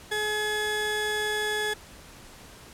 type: tone pair together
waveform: 30% pulse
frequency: 424.2 / 1696.8 Hz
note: G#4 / G#6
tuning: +37 / +37 cents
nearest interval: 2 octaves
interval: 2400 cents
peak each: -27 / -27 dBFS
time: 0.11-1.74 s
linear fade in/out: 10 ms
effects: pink hiss -48 dBFS RMS until 2.73 s + low-pass 12000 Hz 12 dB/octave